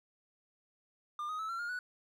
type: tone with pitch steps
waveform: triangle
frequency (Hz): 1200 / 1251 / 1304.1 / 1359.5 / 1417.2 / 1477.4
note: D6 / D#6 / E6 / F6 / F6 / F#6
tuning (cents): +37 / +9 / -19 / -47 / +25 / -3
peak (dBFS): -34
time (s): 1.19-1.79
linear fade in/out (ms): 2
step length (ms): 100
effects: none